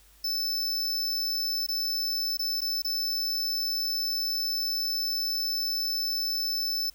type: tone with dropouts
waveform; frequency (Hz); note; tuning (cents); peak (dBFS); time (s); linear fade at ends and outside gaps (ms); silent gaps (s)
square; 5274; E8; 0; -27; 0.24-6.9; 5; 1.666-1.686 / 2.372-2.392 / 2.607-2.616 / 2.821-2.846
effects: added 50 Hz sine -58 dBFS peak until 6.94 s + white hiss -59 dBFS RMS until 6.94 s